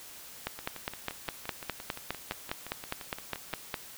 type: two click trains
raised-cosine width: 0.3 ms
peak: -24 / -15 dBFS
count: 18 / 17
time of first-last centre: 0.59-3.531 / 0.47-3.742 s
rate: 5.78 / 4.89 Hz
effects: white hiss -48 dBFS RMS until 3.97 s